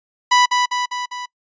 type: tone with echo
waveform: sawtooth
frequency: 987.8 Hz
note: B5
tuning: in tune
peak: -7 dBFS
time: 0.31-0.46 s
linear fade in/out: 10 ms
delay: 200 ms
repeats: 4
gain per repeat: -4 dB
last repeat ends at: 1.26 s
effects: noise-tail reverb RT60 0.1 s tail -25 dB re dry + resampled to 16000 Hz